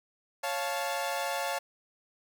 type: chord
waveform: sawtooth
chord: Db augmented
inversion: none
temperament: equal with one note detuned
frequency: 554.4 / 698.5 / 874.9 Hz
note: Db5 / F5 / A5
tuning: 0 / 0 / -10 cents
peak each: -31 dBFS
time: 0.43-1.59 s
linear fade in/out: 10 ms
effects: none